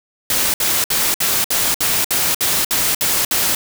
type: noise bursts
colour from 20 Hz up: white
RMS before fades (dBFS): -17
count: 11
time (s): 0.3-3.55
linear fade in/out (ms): 2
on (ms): 240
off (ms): 61
effects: none